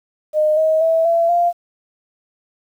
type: tone with pitch steps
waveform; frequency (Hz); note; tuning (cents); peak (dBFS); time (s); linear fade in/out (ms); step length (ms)
sine; 613 / 632.4 / 652.5 / 673.1 / 694.5; D#5 / D#5 / E5 / E5 / F5; -26 / +28 / -18 / +36 / -10; -12; 0.33-1.53; 50; 240
effects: 8-bit